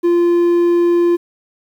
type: tone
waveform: triangle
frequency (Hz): 346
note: F4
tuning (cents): -16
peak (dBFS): -8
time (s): 0.03-1.17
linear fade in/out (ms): 20
effects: 8-bit